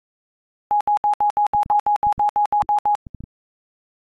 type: tone bursts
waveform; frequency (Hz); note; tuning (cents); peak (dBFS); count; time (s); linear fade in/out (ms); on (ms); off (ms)
sine; 830.6; G#5; 0; -14; 14; 0.71-2.951; 0; 96; 69
type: clicks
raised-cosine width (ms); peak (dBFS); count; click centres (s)
5; -22; 9; 1.548 / 1.661 / 2.069 / 2.181 / 2.629 / 3.068 / 3.147 / 3.206 / 3.239
effects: AAC 32 kbps